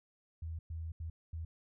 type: tone bursts at uneven times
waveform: sine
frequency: 81.4 Hz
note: E2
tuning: 21 cents flat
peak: -38 dBFS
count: 4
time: 0.42-0.59 / 0.7-0.92 / 1-1.1 / 1.33-1.45 s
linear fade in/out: 5 ms
effects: none